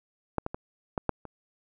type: clicks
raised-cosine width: 1 ms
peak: -12 / -17 / -20 / -14 / -10 / -27 dBFS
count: 6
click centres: 0.383 / 0.464 / 0.545 / 0.978 / 1.093 / 1.253 s
effects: none